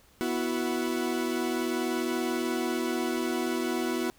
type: chord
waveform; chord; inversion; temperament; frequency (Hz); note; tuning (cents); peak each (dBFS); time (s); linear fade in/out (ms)
40% pulse; B suspended fourth; none; equal with one note detuned; 245.8 / 329.6 / 370; B3 / E4 / F#4; -8 / 0 / 0; -31; 0.21-4.1; 0
effects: pink hiss -60 dBFS RMS until 4.18 s

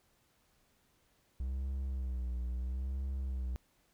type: tone with vibrato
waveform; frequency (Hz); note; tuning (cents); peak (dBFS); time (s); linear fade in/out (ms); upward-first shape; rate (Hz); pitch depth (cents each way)
triangle; 63.9; C2; -40; -32; 1.4-3.56; 0; sine; 0.75; 83
effects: pink hiss -72 dBFS RMS until 3.93 s

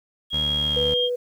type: tone with pitch glide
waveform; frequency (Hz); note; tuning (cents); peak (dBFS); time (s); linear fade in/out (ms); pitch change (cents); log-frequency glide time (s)
sine; 3279 to 3219; G#7 to G7; -23 to +45; -21; 0.3-1.1; 50; -32; 0.55-0.89
type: tone with vibrato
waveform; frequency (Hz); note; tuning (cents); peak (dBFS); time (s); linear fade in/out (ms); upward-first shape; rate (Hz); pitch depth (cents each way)
20% pulse; 74.4; D2; +23; -24; 0.33-0.94; 5; sine; 3.7; 23
type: tone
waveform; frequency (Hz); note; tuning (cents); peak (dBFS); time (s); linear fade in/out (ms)
sine; 491.2; B4; -9; -22; 0.76-1.16; 10
effects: 9-bit

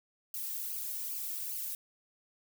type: noise with flanger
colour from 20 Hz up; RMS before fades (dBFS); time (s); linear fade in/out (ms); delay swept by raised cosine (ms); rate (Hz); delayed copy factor
violet; -38; 0.34-1.75; 2; 0.53 to 2.03; 2.5; -1
effects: none

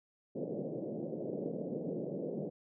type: band-pass noise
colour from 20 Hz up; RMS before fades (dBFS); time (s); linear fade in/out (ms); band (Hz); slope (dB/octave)
white; -39; 0.35-2.5; 10; 140 to 560; 48
effects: none

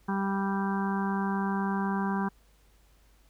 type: harmonic tone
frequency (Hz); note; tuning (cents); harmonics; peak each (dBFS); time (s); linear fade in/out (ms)
196; G3; 0; 1 / 2 / 4 / 5 / 6 / 7 / 8; -28 / -37 / -37 / -35 / -40 / -45 / -39; 0.08-2.29; 10
effects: added 50 Hz sine -60 dBFS peak until 3.29 s + pink hiss -66 dBFS RMS until 3.29 s

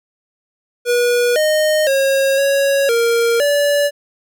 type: tone with pitch steps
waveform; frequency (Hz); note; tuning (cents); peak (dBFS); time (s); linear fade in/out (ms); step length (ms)
square; 483.9 / 616 / 543 / 554 / 465.9 / 577; B4 / D#5 / C#5 / C#5 / A#4 / D5; -35 / -17 / -36 / -1 / -1 / -31; -13; 0.85-3.91; 50; 510
effects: none

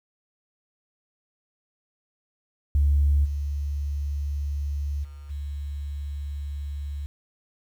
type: tone with level steps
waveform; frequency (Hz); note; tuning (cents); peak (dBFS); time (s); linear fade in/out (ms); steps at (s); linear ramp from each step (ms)
sine; 71.8; D2; -39; -16 / -25 / -38 / -29; 2.75-7.06; 0; 3.24 / 5.03 / 5.29; 20
effects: tanh soft clip ceiling -12 dBFS + 9-bit

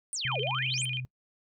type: exponential two-way sweep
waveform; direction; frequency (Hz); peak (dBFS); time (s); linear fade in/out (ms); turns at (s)
sine; down then up; 9700 to 398.8 to 9700; -31; 0.13-0.85; 0; 0.4
type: tone with vibrato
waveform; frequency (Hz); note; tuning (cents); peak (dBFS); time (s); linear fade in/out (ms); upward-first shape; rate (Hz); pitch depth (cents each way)
sine; 2760; F7; -21; -31; 0.24-1; 2; square; 13; 210
type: tone with pitch glide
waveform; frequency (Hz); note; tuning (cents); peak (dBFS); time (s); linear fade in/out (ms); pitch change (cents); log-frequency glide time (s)
sine; 130 to 127.99; C3 to C3; -11 to -38; -34; 0.25-1.05; 0; -27; 0.61-0.9
effects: noise-tail reverb RT60 0.1 s tail -22 dB re dry

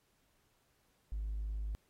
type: tone with hard clipping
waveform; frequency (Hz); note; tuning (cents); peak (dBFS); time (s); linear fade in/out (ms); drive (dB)
sine; 52; G#1; +3; -36; 1.12-1.75; 0; 1
effects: pink hiss -75 dBFS RMS until 1.89 s + AAC 48 kbps

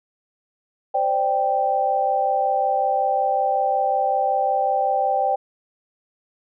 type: chord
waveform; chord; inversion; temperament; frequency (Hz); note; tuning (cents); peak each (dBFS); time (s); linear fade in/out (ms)
sine; C suspended second; none; just; 523.3 / 588.7 / 784.9; C5 / D5 / G5; 0 / +4 / +2; -25 / -25 / -19; 0.94-5.36; 10
effects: none

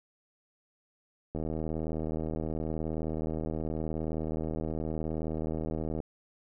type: click train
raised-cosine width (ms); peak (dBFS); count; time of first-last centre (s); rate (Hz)
2; -21; 369; 1.35-6.002; 79.1
effects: none

